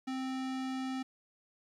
square tone, 261.6 Hz, C4, in tune, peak -35 dBFS, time 0.07-1.03 s, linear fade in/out 10 ms, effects low-pass 6000 Hz 12 dB/octave + 11-bit

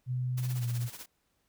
sine tone with pitch glide, 125.9 to 120.01 Hz, B2 to B2, +34 to -49 cents, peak -29 dBFS, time 0.06-0.9 s, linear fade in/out 50 ms, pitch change -83 cents, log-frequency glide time 0.57-0.63 s
white noise with tremolo, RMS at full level -43 dBFS, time 0.37-1.06 s, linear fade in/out 10 ms, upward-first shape sine, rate 16 Hz, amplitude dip 70%
effects pink hiss -75 dBFS RMS until 1.48 s

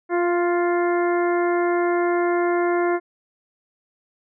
harmonic tone with a mistuned harmonic, 350 Hz, F4, 4 cents sharp, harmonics 1 / 2 / 3 / 4 / 5 / 6, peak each -19 / -25 / -29 / -31 / -33 / -35 dBFS, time 0.09-3 s, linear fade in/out 50 ms, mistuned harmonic 2, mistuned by -17 cents, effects none

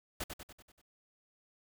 pink noise with echo, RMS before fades -38 dBFS, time 0.2-0.24 s, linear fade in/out 5 ms, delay 96 ms, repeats 6, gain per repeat -5 dB, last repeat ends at 0.816 s, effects none

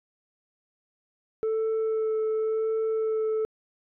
sine tone with vibrato, 440 Hz, A4, in tune, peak -21 dBFS, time 1.43-3.45 s, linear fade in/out 0 ms, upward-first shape sine, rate 0.92 Hz, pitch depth 11 cents each way, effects tanh soft clip ceiling -23 dBFS

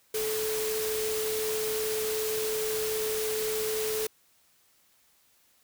sine tone in noise, 434 Hz, A4, 24 cents flat, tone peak -29 dBFS, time 0.14-4.07 s, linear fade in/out 5 ms, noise white, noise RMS -34 dBFS, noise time 0.14-4.07 s, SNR +2 dB, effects white hiss -65 dBFS RMS until 5.63 s

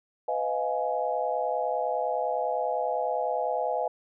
sine chord, F half-diminished seventh, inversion second, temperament just, 502.9 / 628.6 / 698.5 / 838.1 Hz, Cb5 / Eb5 / F5 / Ab5, +31 / +18 / 0 / +16 cents, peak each -31 dBFS, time 0.28-3.88 s, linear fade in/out 5 ms, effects none

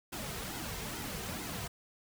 pink noise with flanger, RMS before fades -40 dBFS, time 0.12-1.68 s, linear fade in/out 10 ms, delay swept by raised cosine 1.7 to 3.6 ms, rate 2.3 Hz, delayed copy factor -0.65, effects none

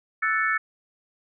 sine chord, F# minor seventh, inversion third, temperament equal, 1318.5 / 1480 / 1760 / 2217 Hz, E6 / F#6 / A6 / C#7, 0 / 0 / 0 / 0 cents, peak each -26 / -30 / -24 / -29 dBFS, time 0.22-0.58 s, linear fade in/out 10 ms, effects none

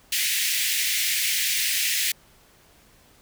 pink high-pass noise, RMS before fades -24 dBFS, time 0.12-2.12 s, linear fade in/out 5 ms, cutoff 1900 Hz, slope 48 dB/octave, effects pink hiss -56 dBFS RMS until 3.21 s

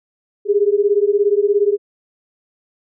sine beating tone pair, 400 / 417 Hz, G4 / G#4, +35 / +7 cents, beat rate 17 Hz, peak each -15 dBFS, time 0.45-1.78 s, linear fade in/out 50 ms, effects none

